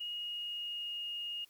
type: tone with pitch glide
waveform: sine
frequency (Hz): 2875 to 2853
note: F7 to F7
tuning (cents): +50 to +36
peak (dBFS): -37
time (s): 0-1.45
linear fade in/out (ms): 10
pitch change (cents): -14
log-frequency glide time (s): 0.14-1.04
effects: white hiss -66 dBFS RMS until 1.49 s